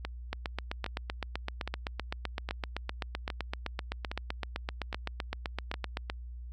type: two click trains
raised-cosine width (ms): 0.3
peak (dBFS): -17 / -19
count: 46 / 8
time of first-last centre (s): 0.33-6.099 / 0.05-5.741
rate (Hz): 7.8 / 1.23
effects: added 60 Hz sine -40 dBFS peak until 6.52 s